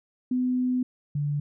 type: tone pair in turn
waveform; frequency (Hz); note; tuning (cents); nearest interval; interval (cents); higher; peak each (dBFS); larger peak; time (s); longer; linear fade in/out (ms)
sine; 251.9 / 145.64; B3 / D3; +34 / -14; major sixth; 948; first; -22 / -24; first; 0.31-0.83 / 1.15-1.4; first; 5
effects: none